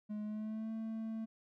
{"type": "tone with pitch glide", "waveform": "triangle", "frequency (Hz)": [210.8, 222.4], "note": ["G#3", "A3"], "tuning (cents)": [26, 19], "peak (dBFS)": -36, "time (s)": [0.09, 1.26], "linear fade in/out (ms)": 20, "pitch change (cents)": 93, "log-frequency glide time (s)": [0.23, 0.71], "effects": []}